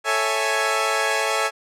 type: chord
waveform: 15% pulse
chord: A major seventh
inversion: none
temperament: equal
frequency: 440 / 554.4 / 659.3 / 830.6 Hz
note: A4 / C#5 / E5 / G#5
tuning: 0 / 0 / 0 / 0 cents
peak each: -19 dBFS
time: 0.04-1.51 s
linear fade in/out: 50 ms
effects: low-pass 10000 Hz 12 dB/octave